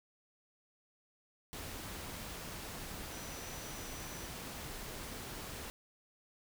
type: tone in noise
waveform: sine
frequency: 5920 Hz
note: F#8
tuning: in tune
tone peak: -53 dBFS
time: 3.12-4.26 s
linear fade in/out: 0 ms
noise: pink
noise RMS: -45 dBFS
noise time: 1.53-5.7 s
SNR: -11 dB
effects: none